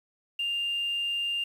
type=tone with frequency modulation; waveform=sine; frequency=2800 Hz; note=F7; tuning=4 cents sharp; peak=-26 dBFS; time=0.39-1.44 s; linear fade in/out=5 ms; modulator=66.4 Hz; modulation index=0.24; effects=tanh soft clip ceiling -22 dBFS + 9-bit